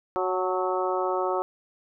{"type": "harmonic tone with a mistuned harmonic", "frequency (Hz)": 185, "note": "F#3", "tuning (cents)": 0, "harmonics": [2, 3, 4, 5, 6, 7], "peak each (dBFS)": [-28, -30, -31, -32, -33, -33], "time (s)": [0.16, 1.42], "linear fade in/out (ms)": 0, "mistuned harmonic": 5, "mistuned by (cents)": -45, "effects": []}